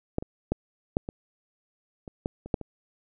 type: clicks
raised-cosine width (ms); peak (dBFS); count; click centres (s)
2; -12 / -22 / -11 / -10 / -20 / -26 / -14 / -26 / -10 / -23; 10; 0.184 / 0.225 / 0.52 / 0.969 / 1.089 / 2.078 / 2.259 / 2.46 / 2.542 / 2.613
effects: none